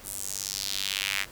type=tone with high-pass filter sweep; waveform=square; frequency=49 Hz; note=G1; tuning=in tune; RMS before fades=-32 dBFS; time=0.03-1.26 s; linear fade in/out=50 ms; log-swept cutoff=10000 to 2000 Hz; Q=2.1; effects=pink hiss -48 dBFS RMS until 1.31 s